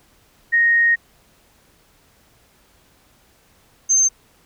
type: tone pair in turn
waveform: sine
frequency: 1864.7 / 6292 Hz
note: A#6 / G8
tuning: 0 / +6 cents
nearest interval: octave + major sixth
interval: 2106 cents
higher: second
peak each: -12 / -12 dBFS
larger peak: neither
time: 0.52-0.96 / 3.89-4.09 s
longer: first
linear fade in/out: 20 ms
effects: pink hiss -56 dBFS RMS until 4.45 s